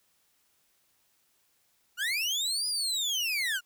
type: linear two-way sweep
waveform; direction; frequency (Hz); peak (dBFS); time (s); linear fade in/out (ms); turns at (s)
30% pulse; up then down; 1382 to 4978 to 1382; -25; 1.97-3.61; 50; 2.67
effects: white hiss -70 dBFS RMS until 3.65 s